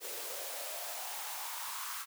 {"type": "noise with high-pass filter sweep", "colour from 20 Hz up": "white", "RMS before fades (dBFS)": -41, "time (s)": [0, 2.06], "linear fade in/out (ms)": 50, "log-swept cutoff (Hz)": [430, 1200], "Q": 4.4, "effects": []}